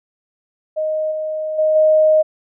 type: tone with level steps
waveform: sine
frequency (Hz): 622.3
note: D#5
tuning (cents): 0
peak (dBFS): -17 / -20 / -12 / -9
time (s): 0.76-2.23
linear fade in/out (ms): 20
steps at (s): 1.11 / 1.58 / 1.75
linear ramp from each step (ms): 10
effects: none